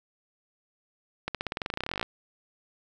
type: accelerating click train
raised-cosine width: 0.3 ms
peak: -14 dBFS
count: 22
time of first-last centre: 1.28-2.029 s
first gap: 67 ms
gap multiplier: 0.93
effects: none